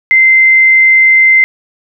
sine tone, 2077 Hz, C7, 13 cents flat, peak -3 dBFS, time 0.11-1.44 s, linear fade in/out 0 ms, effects none

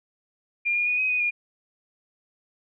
sine tone with pitch steps, 2404 / 2429 / 2464 / 2525 / 2488 / 2426 Hz, D7 / D#7 / D#7 / D#7 / D#7 / D#7, +40 / -42 / -17 / +25 / -1 / -44 cents, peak -21 dBFS, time 0.65-1.31 s, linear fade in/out 20 ms, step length 110 ms, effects none

